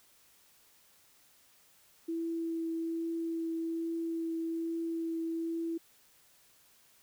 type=tone with vibrato; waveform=sine; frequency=330 Hz; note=E4; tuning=2 cents sharp; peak=-32 dBFS; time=2.08-5.78 s; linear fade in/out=10 ms; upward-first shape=triangle; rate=1.2 Hz; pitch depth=11 cents each way; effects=white hiss -64 dBFS RMS until 7.02 s